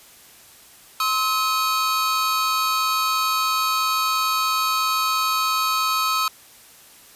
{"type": "tone cluster", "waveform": "square", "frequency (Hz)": [1051, 1288, 2485, 4463], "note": ["C6", "E6", "D#7", "C#8"], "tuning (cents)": [7, -41, -3, 11], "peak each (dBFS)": [-27, -22, -30, -28], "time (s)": [1, 6.28], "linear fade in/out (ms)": 2, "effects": ["white hiss -48 dBFS RMS until 7.15 s", "resampled to 32000 Hz"]}